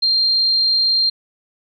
sine tone, 4186 Hz, C8, in tune, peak -13 dBFS, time 0.02-1.1 s, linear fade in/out 10 ms, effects none

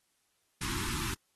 pink band-stop noise, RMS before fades -35 dBFS, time 0.61-1.14 s, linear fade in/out 5 ms, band 380 to 870 Hz, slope 96 dB/octave, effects white hiss -75 dBFS RMS until 1.35 s + AAC 32 kbps

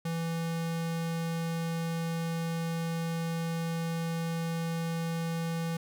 square tone, 165.7 Hz, E3, 9 cents sharp, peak -31 dBFS, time 0.05-5.77 s, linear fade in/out 5 ms, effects none

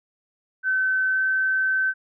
sine tone with pitch glide, 1528 to 1536.9 Hz, G6 to G6, -45 to -35 cents, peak -19 dBFS, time 0.63-1.94 s, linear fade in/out 50 ms, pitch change +10 cents, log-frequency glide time 1.1-1.2 s, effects none

